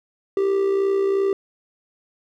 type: tone with amplitude modulation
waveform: triangle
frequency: 392 Hz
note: G4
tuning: in tune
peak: -13 dBFS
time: 0.37-1.33 s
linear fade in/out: 2 ms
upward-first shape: sine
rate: 62.8 Hz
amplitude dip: 50%
effects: none